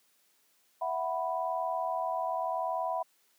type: chord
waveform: sine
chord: E suspended second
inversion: none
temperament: equal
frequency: 659.3 / 740 / 987.8 Hz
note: E5 / F#5 / B5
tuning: 0 / 0 / 0 cents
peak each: -34 dBFS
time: 0.81-3.03 s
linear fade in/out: 10 ms
effects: white hiss -69 dBFS RMS until 3.38 s + high-pass 200 Hz 12 dB/octave